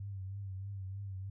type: tone with vibrato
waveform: sine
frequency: 97.3 Hz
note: G2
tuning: 12 cents flat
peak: -39 dBFS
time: 0-1.3 s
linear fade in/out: 5 ms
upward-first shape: triangle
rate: 3.2 Hz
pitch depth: 66 cents each way
effects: none